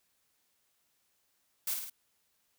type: noise with echo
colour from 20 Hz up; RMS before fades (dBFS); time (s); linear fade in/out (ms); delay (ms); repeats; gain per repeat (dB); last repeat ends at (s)
blue; -33; 1.67-1.74; 5; 53; 3; -4; 1.899
effects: white hiss -75 dBFS RMS until 2.58 s